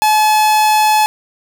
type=tone; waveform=45% pulse; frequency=857 Hz; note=A5; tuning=46 cents flat; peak=-9 dBFS; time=0.02-1.06 s; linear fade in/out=0 ms; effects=none